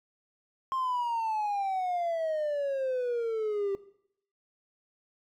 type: exponential sweep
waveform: triangle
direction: down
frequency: 1066 to 390.2 Hz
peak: -25 dBFS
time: 0.72-3.75 s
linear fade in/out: 0 ms
effects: noise-tail reverb RT60 0.7 s tail -19 dB re dry + tanh soft clip ceiling -22 dBFS